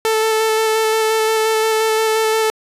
sawtooth tone with vibrato, 440.3 Hz, A4, 1 cent sharp, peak -10 dBFS, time 0.05-2.5 s, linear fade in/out 0 ms, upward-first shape square, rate 5.7 Hz, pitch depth 11 cents each way, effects resampled to 32000 Hz

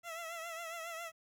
15% pulse tone with vibrato, 666 Hz, E5, 18 cents sharp, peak -35 dBFS, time 0.03-1.12 s, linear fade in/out 50 ms, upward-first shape triangle, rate 7.3 Hz, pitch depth 71 cents each way, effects 12-bit

